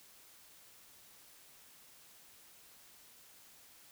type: silence
effects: white hiss -60 dBFS RMS until 3.91 s